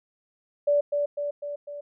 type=tone with echo; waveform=sine; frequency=580 Hz; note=D5; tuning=22 cents flat; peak=-18 dBFS; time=0.67-0.81 s; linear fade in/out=10 ms; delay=250 ms; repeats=4; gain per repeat=-4 dB; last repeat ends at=1.81 s; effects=none